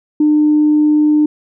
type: tone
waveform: sine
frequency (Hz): 301.4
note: D4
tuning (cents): +45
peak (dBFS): -7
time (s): 0.2-1.26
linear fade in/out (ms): 5
effects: tanh soft clip ceiling -3 dBFS